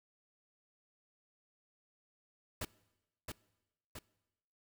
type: noise with echo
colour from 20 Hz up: pink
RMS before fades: -39 dBFS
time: 2.61-2.65 s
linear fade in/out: 5 ms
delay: 670 ms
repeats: 2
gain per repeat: -4 dB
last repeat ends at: 3.99 s
effects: noise-tail reverb RT60 1.0 s tail -22 dB re dry